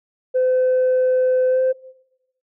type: tone with pitch glide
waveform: sine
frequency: 511 to 518.4 Hz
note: C5 to C5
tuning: -41 to -16 cents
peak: -13 dBFS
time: 0.34-1.73 s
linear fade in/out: 20 ms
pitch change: +25 cents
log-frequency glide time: 1.48-1.61 s
effects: noise-tail reverb RT60 1.0 s tail -21 dB re dry + tanh soft clip ceiling -12 dBFS